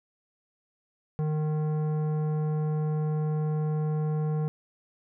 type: tone with tanh clipping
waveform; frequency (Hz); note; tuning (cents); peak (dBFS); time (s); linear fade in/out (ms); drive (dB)
sine; 153.4; D#3; -24; -27; 1.19-4.48; 0; 13
effects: none